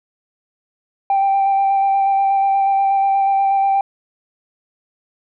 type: tone with vibrato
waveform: sine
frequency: 785 Hz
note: G5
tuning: 2 cents sharp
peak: -11 dBFS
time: 1.1-3.81 s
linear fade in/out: 2 ms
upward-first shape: square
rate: 8.3 Hz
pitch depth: 11 cents each way
effects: tanh soft clip ceiling -10 dBFS